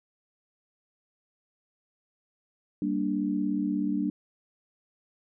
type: chord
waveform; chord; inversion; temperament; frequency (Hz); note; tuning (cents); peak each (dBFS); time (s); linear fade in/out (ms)
sine; G minor; none; equal; 196 / 233.1 / 293.7; G3 / Bb3 / D4; 0 / 0 / 0; -30 / -32 / -28; 2.82-4.1; 2
effects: none